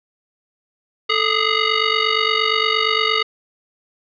10% pulse ring-modulated tone, 830.6 Hz, G#5, in tune, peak -4 dBFS, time 1.09-3.23 s, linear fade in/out 10 ms, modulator 391 Hz, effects resampled to 11025 Hz + 7-bit

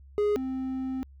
triangle tone pair in turn, 415.3 / 261.6 Hz, G#4 / C4, 0 / 0 cents, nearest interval minor sixth, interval 800 cents, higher first, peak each -20 / -27 dBFS, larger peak first, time 0.18-0.36 / 0.36-1.03 s, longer second, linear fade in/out 0 ms, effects added 68 Hz sine -48 dBFS peak until 1.2 s

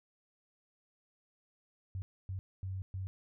sine tone bursts at uneven times, 94.8 Hz, F#2, 43 cents sharp, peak -36 dBFS, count 4, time 1.95-2.02 / 2.29-2.39 / 2.63-2.82 / 2.94-3.07 s, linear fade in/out 0 ms, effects none

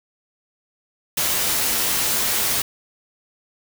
white noise with comb filter, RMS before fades -21 dBFS, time 1.17-2.62 s, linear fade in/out 5 ms, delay 11 ms, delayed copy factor -0.55, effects none

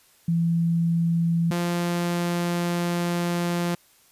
sine / sawtooth tone pair in turn, 167.8 / 173.52 Hz, E3 / F3, +31 / -11 cents, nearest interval minor second, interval 58 cents, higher second, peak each -19 dBFS, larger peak neither, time 0.28-1.51 / 1.51-3.75 s, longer second, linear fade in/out 5 ms, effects white hiss -58 dBFS RMS until 4.11 s + resampled to 32000 Hz

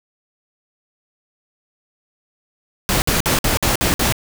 pink noise bursts, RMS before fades -17 dBFS, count 7, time 2.89-4.124 s, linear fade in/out 0 ms, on 130 ms, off 54 ms, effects none

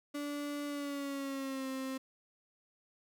35% pulse tone with pitch glide, 289.9 to 264.3 Hz, D4 to C4, -22 to +18 cents, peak -35 dBFS, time 0.14-1.98 s, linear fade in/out 10 ms, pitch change -160 cents, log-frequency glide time 0.66-1.68 s, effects none

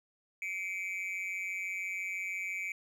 triangle tone with amplitude modulation, 2300 Hz, D7, 37 cents flat, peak -29 dBFS, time 0.42-2.72 s, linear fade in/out 2 ms, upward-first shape sine, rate 186 Hz, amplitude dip 90%, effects none

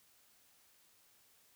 silence, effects white hiss -68 dBFS RMS until 1.55 s

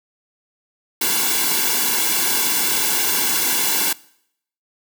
white noise with comb filter, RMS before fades -19 dBFS, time 1.01-3.93 s, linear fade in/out 5 ms, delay 1.6 ms, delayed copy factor -0.8, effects noise-tail reverb RT60 0.7 s tail -22 dB re dry + high-pass 200 Hz 12 dB/octave

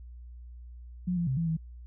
sine tone with pitch steps, 179.8 / 171.7 / 131.7 / 166.5 / 161.3 Hz, F#3 / F3 / C3 / E3 / E3, -49 / -29 / +12 / +18 / -37 cents, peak -26 dBFS, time 1.07-1.57 s, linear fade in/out 10 ms, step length 100 ms, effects added 60 Hz sine -43 dBFS peak until 1.86 s

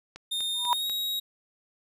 click train, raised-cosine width 0.2 ms, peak -24 dBFS, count 4, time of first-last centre 0.16-0.897 s, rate 4.07 Hz
45% pulse tone with pitch glide, 3657 to 3801 Hz, A#7 to A#7, -34 to +33 cents, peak -27 dBFS, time 0.31-1.2 s, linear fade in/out 10 ms, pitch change +67 cents, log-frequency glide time 0.68-0.88 s
sine tone with exponential growth, 971 Hz, B5, 30 cents flat, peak -17 dBFS, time 0.55-0.73 s, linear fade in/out 0 ms, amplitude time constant 37 ms
effects none

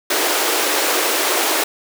pink high-pass noise, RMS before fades -18 dBFS, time 0.1-1.64 s, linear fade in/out 5 ms, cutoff 310 Hz, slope 48 dB/octave, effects none

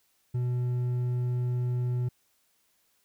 triangle tone with hard clipping, 123.47 Hz, B2, in tune, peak -27 dBFS, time 0.34-2.09 s, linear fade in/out 10 ms, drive 7 dB, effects white hiss -70 dBFS RMS until 3.04 s

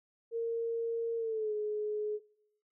sine tone with pitch glide, 460.8 to 422.6 Hz, A#4 to G#4, -20 to +30 cents, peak -31 dBFS, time 0.31-2.2 s, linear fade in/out 50 ms, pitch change -150 cents, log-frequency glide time 1.17-1.53 s, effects noise-tail reverb RT60 0.8 s tail -21 dB re dry

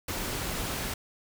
pink noise, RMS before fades -33 dBFS, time 0.08-0.94 s, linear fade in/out 5 ms, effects none

